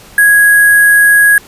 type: tone with sample-and-hold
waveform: sine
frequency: 1661.2 Hz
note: G#6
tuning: in tune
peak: -3 dBFS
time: 0.18-1.38 s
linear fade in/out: 2 ms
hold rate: 11025 Hz
effects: pink hiss -37 dBFS RMS until 1.47 s + resampled to 32000 Hz